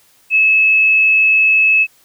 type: tone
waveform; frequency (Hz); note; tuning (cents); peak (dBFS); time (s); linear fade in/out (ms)
sine; 2594; E7; -28; -8; 0.3-1.87; 50
effects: white hiss -52 dBFS RMS until 2.04 s